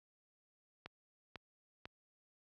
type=click train; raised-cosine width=0.3 ms; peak=-30 dBFS; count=3; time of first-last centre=0.86-1.855 s; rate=2.01 Hz; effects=high-pass 60 Hz 12 dB/octave